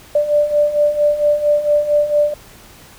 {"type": "beating tone pair", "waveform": "sine", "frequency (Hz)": [587.3, 591.7], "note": ["D5", "D5"], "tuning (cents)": [0, 13], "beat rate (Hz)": 4.4, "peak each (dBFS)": [-18, -13], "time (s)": [0.15, 2.34], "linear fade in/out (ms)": 5, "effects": ["pink hiss -42 dBFS RMS until 2.98 s"]}